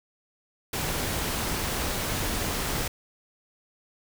pink noise, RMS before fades -29 dBFS, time 0.73-2.88 s, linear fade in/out 5 ms, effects none

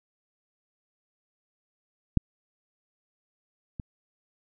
clicks, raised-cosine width 5 ms, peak -7 / -22 dBFS, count 2, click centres 2.173 / 3.798 s, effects none

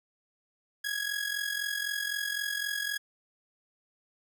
sawtooth tone with amplitude modulation, 1661.2 Hz, G#6, in tune, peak -24 dBFS, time 0.84-2.98 s, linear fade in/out 10 ms, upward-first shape sine, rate 43.9 Hz, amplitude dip 70%, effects none

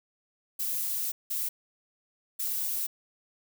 violet noise bursts at uneven times, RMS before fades -31 dBFS, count 3, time 0.59-1.12 / 1.3-1.49 / 2.39-2.87 s, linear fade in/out 10 ms, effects none

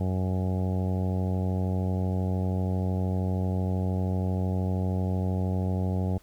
harmonic tone, 92.9 Hz, F#2, 7 cents sharp, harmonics 1 / 2 / 3 / 4 / 5 / 6 / 7 / 8 / 9, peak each -26 / -30 / -38 / -40 / -40 / -43 / -42 / -45 / -45 dBFS, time 0-6.18 s, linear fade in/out 5 ms, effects pink hiss -60 dBFS RMS until 6.22 s

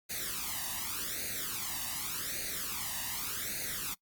white noise with flanger, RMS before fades -37 dBFS, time 0.09-3.95 s, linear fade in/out 20 ms, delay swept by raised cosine 0.46 to 1.08 ms, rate 0.86 Hz, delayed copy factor +0.8, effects noise-tail reverb RT60 0.1 s tail -24 dB re dry + Opus 48 kbps

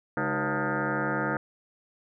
sine tone with frequency modulation, 554.4 Hz, C#5, in tune, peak -25 dBFS, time 0.17-1.37 s, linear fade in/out 2 ms, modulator 173 Hz, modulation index 6.4, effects none

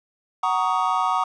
triangle chord, D# minor seventh, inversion first, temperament just, 746.7 / 933.4 / 1120.1 / 1244.5 Hz, F#5 / A#5 / C#6 / D#6, +16 / +2 / +18 / 0 cents, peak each -23 dBFS, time 0.43-1.24 s, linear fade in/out 5 ms, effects resampled to 22050 Hz + 9-bit

